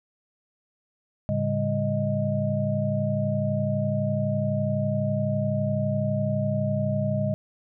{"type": "tone cluster", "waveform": "sine", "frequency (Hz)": [108.4, 140.3, 200.4, 622], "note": ["A2", "C#3", "G3", "D#5"], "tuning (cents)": [-25, 21, 38, -1], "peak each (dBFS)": -28, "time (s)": [1.29, 7.34], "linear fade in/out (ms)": 0, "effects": []}